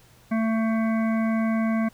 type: harmonic tone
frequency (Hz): 223.2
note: A3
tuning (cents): +25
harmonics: 1 / 3 / 5 / 7 / 9 / 10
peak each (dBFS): -21 / -31 / -35 / -38 / -40 / -41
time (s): 0.31-1.89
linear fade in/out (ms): 10
effects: added 120 Hz sine -56 dBFS peak until 1.93 s + pink hiss -56 dBFS RMS until 1.93 s